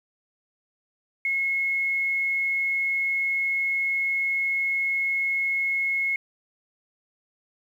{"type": "tone", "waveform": "sine", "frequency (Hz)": 2173, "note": "C#7", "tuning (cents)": -35, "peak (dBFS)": -22, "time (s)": [1.25, 6.16], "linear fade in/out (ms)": 2, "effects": ["9-bit"]}